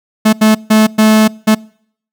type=tone bursts at uneven times; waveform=45% pulse; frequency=217 Hz; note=A3; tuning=24 cents flat; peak=-5 dBFS; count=5; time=0.25-0.33 / 0.41-0.55 / 0.7-0.87 / 0.98-1.28 / 1.47-1.55 s; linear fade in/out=10 ms; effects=noise-tail reverb RT60 0.6 s tail -25 dB re dry